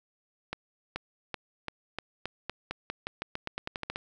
accelerating click train, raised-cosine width 0.3 ms, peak -17 dBFS, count 19, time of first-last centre 0.53-3.959 s, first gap 430 ms, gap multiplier 0.89, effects none

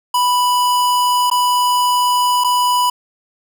square tone with dropouts, 987.8 Hz, B5, in tune, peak -13 dBFS, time 0.14-2.9 s, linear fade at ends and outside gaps 5 ms, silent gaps 1.301-1.313 / 2.439-2.444 s, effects none

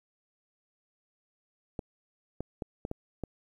clicks, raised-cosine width 2 ms, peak -21 dBFS, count 6, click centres 1.792 / 2.406 / 2.622 / 2.851 / 2.914 / 3.237 s, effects 10-bit

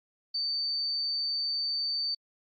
sine tone, 4574 Hz, D8, 47 cents flat, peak -28 dBFS, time 0.34-2.15 s, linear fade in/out 10 ms, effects AAC 48 kbps

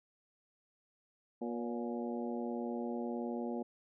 harmonic tone with a mistuned harmonic, 119.4 Hz, A#2, 42 cents sharp, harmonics 2 / 3 / 4 / 5 / 6 / 7, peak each -38 / -42 / -44 / -46 / -48 / -49 dBFS, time 1.41-3.63 s, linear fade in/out 10 ms, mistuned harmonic 5, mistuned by -62 cents, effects none

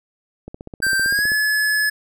click train, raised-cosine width 2 ms, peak -20 dBFS, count 14, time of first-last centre 0.48-1.319 s, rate 15.5 Hz
square tone with pitch glide, 1568 to 1709.9 Hz, G6 to A6, 0 to -50 cents, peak -17 dBFS, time 0.82-1.9 s, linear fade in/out 10 ms, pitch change +150 cents, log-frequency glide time 1.04-1.28 s
effects none

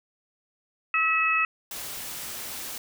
harmonic tone, 646 Hz, E5, 35 cents flat, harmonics 2 / 3 / 4, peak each -25 / -29 / -23 dBFS, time 0.94-1.45 s, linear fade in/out 2 ms
white noise, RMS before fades -36 dBFS, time 1.71-2.78 s, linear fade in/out 2 ms
effects none

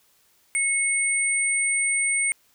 sine tone pair together, 2200 / 8800 Hz, C#7 / C#9, -14 / -14 cents, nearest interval 2 octaves, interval 2400 cents, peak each -23 dBFS, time 0.55-2.32 s, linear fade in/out 0 ms, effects white hiss -62 dBFS RMS until 2.54 s

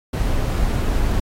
brown noise, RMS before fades -19 dBFS, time 0.13-1.2 s, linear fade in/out 5 ms, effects AAC 48 kbps

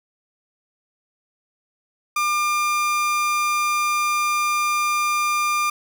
30% pulse tone, 1200 Hz, D6, 37 cents sharp, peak -16 dBFS, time 2.16-5.7 s, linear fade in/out 5 ms, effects none

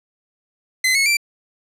sawtooth tone with pitch steps, 2043 / 2190 / 2347 Hz, C7 / C#7 / D7, -42 / -22 / -2 cents, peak -11 dBFS, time 0.84-1.17 s, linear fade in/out 5 ms, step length 110 ms, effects low-pass 12000 Hz 12 dB/octave

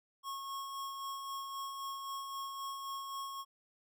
square tone with tremolo, 1093 Hz, C#6, 25 cents flat, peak -39 dBFS, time 0.23-3.45 s, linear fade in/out 50 ms, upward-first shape sine, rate 3.8 Hz, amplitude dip 35%, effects none

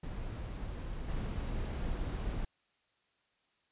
brown noise with level steps, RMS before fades -40 / -36 dBFS, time 0.03-2.45 s, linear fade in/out 5 ms, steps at 1.08 s, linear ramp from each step 5 ms, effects white hiss -75 dBFS RMS until 3.71 s + resampled to 8000 Hz

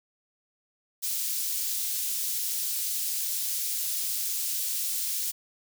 white high-pass noise, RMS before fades -30 dBFS, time 1.02-5.32 s, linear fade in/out 20 ms, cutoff 4500 Hz, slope 12 dB/octave, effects none

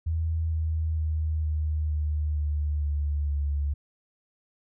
sine tone with pitch steps, 81 / 79.61 / 78.24 / 76.9 / 75.58 / 74.28 / 73 / 71.75 Hz, E2 / D#2 / D#2 / D#2 / D#2 / D2 / D2 / D2, -30 / +40 / +10 / -20 / -50 / +20 / -10 / -40 cents, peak -24 dBFS, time 0.06-3.74 s, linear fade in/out 10 ms, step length 460 ms, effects none

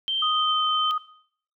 sine tone with pitch glide, 3135 to 3092 Hz, G7 to G7, -1 to -24 cents, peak -23 dBFS, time 0.08-0.91 s, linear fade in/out 0 ms, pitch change -23 cents, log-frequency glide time 0.23-0.6 s
sine tone, 1244.5 Hz, D#6, in tune, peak -23 dBFS, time 0.22-0.98 s, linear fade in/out 5 ms
effects noise-tail reverb RT60 0.6 s tail -17 dB re dry

